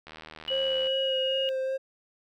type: click train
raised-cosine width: 0.3 ms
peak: -27 dBFS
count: 64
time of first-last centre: 0.07-0.871 s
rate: 78.7 Hz
type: tone with pitch glide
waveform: sine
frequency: 2931 to 2867 Hz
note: F#7 to F7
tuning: -17 to +45 cents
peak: -28 dBFS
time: 0.48-1.49 s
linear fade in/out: 0 ms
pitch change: -38 cents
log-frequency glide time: 0.8-1.35 s
type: tone with vibrato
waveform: triangle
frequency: 530 Hz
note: C5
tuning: 22 cents sharp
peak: -25 dBFS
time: 0.5-1.78 s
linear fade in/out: 20 ms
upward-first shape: sine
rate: 2.5 Hz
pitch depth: 17 cents each way
effects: none